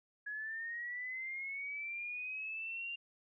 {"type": "linear sweep", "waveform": "sine", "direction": "up", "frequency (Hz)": [1674, 2794], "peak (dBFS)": -39, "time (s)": [0.26, 2.96], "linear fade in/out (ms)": 10, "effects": []}